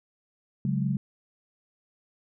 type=chord; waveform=sine; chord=C# suspended fourth; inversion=none; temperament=just; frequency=138.59 / 184.79 / 207.9 Hz; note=C#3 / F#3 / G#3; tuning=0 / -2 / +2 cents; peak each=-27 / -29 / -30 dBFS; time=0.65-0.97 s; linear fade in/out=2 ms; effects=none